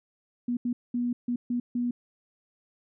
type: tone bursts at uneven times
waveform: sine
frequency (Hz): 242.5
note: B3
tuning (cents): -31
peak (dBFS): -25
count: 6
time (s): 0.48-0.57 / 0.65-0.73 / 0.94-1.13 / 1.28-1.36 / 1.5-1.6 / 1.75-1.91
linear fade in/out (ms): 5
effects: none